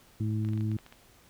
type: harmonic tone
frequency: 108 Hz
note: A2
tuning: 32 cents flat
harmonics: 1 / 2 / 3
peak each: -28 / -34 / -38 dBFS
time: 0.2-0.77 s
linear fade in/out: 5 ms
type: clicks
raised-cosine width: 0.3 ms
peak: -33 dBFS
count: 9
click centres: 0.449 / 0.488 / 0.534 / 0.576 / 0.609 / 0.716 / 0.787 / 0.864 / 0.925 s
effects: pink hiss -59 dBFS RMS until 1.29 s